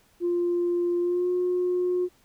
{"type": "tone with pitch glide", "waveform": "sine", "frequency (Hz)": [349.2, 359.8], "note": ["F4", "F#4"], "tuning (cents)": [0, -48], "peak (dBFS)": -21, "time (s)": [0.2, 2.09], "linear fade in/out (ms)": 50, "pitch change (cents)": 52, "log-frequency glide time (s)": [1, 1.29], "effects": ["tanh soft clip ceiling -18 dBFS", "pink hiss -62 dBFS RMS until 2.24 s"]}